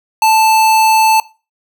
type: tone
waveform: square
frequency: 880 Hz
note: A5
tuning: in tune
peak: -8 dBFS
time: 0.22-1.2 s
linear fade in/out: 2 ms
effects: noise-tail reverb RT60 0.3 s tail -19 dB re dry